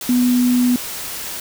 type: tone in noise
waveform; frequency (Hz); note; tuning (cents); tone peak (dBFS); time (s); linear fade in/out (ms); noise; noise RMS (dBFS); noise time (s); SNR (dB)
sine; 246.9; B3; 0; -12; 0.09-0.76; 2; white; -28; 0.01-1.4; +13
effects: none